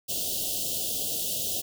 white band-stop noise, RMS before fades -30 dBFS, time 0.08-1.62 s, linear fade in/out 20 ms, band 740 to 2800 Hz, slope 96 dB/octave, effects none

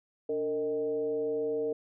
sine tone with frequency modulation, 456.3 Hz, A#4, 37 cents flat, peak -28 dBFS, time 0.29-1.73 s, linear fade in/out 5 ms, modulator 167 Hz, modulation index 0.59, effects none

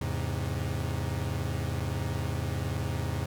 40% pulse chord, E augmented, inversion none, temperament equal with one note detuned, 82.41 / 103.83 / 133.64 Hz, E2 / G#2 / B#2, 0 / 0 / +37 cents, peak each -33 dBFS, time 0.01-3.26 s, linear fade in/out 5 ms, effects none

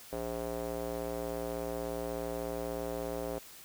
square tone with band-pass filter, 58.3 Hz, A#1, 1 cent sharp, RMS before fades -37 dBFS, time 0.12-3.39 s, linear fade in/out 10 ms, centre 530 Hz, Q 2.3, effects white hiss -52 dBFS RMS until 3.64 s

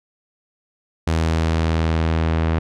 sawtooth tone with low-pass filter sweep, 81 Hz, E2, 30 cents flat, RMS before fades -19 dBFS, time 1.07-2.59 s, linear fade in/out 5 ms, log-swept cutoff 7700 to 2500 Hz, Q 0.73, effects none

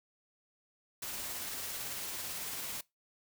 white noise with tremolo, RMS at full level -39 dBFS, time 1.02-2.81 s, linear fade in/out 5 ms, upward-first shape triangle, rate 18 Hz, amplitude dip 25%, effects noise-tail reverb RT60 0.2 s tail -22 dB re dry

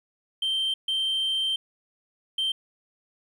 sine tone bursts at uneven times, 3133 Hz, G7, 2 cents flat, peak -21 dBFS, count 3, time 0.42-0.74 / 0.88-1.56 / 2.38-2.52 s, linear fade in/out 5 ms, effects tanh soft clip ceiling -22 dBFS + 10-bit

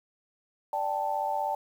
sine chord, D suspended fourth, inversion none, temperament equal, 587.3 / 784 / 880 Hz, D5 / G5 / A5, 0 / 0 / 0 cents, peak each -34 / -31 / -30 dBFS, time 0.73-1.55 s, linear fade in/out 2 ms, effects 9-bit

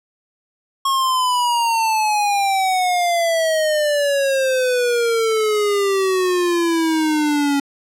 square exponential sweep, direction down, 1093 to 279.1 Hz, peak -16 dBFS, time 0.85-7.6 s, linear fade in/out 5 ms, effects low-pass 12000 Hz 12 dB/octave

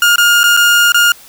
30% pulse tone with dropouts, 1417 Hz, F6, 25 cents sharp, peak -4 dBFS, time 0.02-1.12 s, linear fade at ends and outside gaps 2 ms, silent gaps 0.159-0.181 / 0.433-0.439 / 0.567-0.572 / 0.921-0.944 s, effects white hiss -39 dBFS RMS until 1.28 s

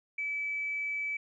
triangle tone with tanh clipping, 2301 Hz, D7, 36 cents flat, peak -31 dBFS, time 0.18-1.17 s, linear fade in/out 5 ms, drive 3 dB, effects resampled to 22050 Hz

